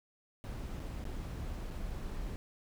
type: noise with dropouts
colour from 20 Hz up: brown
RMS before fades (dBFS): -40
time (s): 0.44-2.36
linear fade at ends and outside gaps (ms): 0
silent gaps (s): 0.796-0.802 / 1.041-1.053 / 1.705-1.709
effects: none